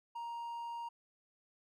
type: tone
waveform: triangle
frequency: 937 Hz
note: A#5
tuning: 9 cents sharp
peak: -38 dBFS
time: 0.15-0.89 s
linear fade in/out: 10 ms
effects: none